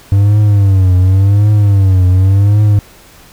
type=tone with vibrato; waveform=triangle; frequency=98 Hz; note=G2; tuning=in tune; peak=-3 dBFS; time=0.12-2.79 s; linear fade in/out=0 ms; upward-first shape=triangle; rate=0.9 Hz; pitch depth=140 cents each way; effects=pink hiss -40 dBFS RMS until 3.32 s